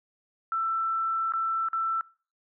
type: tone with dropouts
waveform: sine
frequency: 1333 Hz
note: E6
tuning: 19 cents sharp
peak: -25 dBFS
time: 0.52-2.01 s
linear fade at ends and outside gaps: 1 ms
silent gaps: 1.322-1.336 / 1.686-1.731 s
effects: noise-tail reverb RT60 0.4 s tail -23 dB re dry